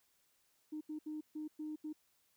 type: tone bursts at uneven times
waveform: sine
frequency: 306.5 Hz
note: D#4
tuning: 26 cents flat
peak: -39 dBFS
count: 6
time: 0.72-0.81 / 0.89-0.99 / 1.06-1.21 / 1.35-1.48 / 1.59-1.76 / 1.84-1.93 s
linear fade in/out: 10 ms
effects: tanh soft clip ceiling -35 dBFS + white hiss -75 dBFS RMS until 2.36 s